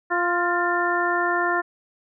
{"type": "harmonic tone with a mistuned harmonic", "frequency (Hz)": 349.2, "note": "F4", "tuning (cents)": 0, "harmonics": [1, 2, 3, 4, 5], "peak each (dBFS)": [-26, -26, -26, -26, -26], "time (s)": [0.1, 1.62], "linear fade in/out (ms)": 20, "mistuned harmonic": 5, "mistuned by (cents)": 34, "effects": []}